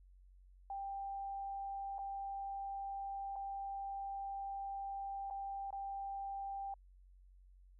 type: tone with dropouts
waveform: sine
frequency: 789 Hz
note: G5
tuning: 11 cents sharp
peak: -40 dBFS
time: 0.7-6.74 s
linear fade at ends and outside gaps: 2 ms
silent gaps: 1.983-1.989 / 3.358-3.362 / 5.301-5.308 / 5.706-5.727 s
effects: added 46 Hz sine -59 dBFS peak until 7.79 s